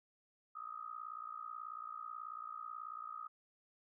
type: tone with amplitude modulation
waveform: sine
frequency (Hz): 1255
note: D#6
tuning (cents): +15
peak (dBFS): -40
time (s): 0.55-3.28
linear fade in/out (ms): 10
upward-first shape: sine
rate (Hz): 58.3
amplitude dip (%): 90
effects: none